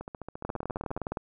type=two click trains; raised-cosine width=1 ms; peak=-24 / -18 dBFS; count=15 / 15; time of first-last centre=0.01-0.976 / 0.45-1.172 s; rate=14.5 / 19.4 Hz; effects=none